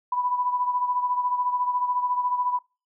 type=beating tone pair; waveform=sine; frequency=987.8 / 1001.8 Hz; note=B5 / B5; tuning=0 / +24 cents; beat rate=14 Hz; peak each=-23 / -30 dBFS; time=0.12-2.59 s; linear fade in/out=5 ms; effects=noise-tail reverb RT60 0.3 s tail -25 dB re dry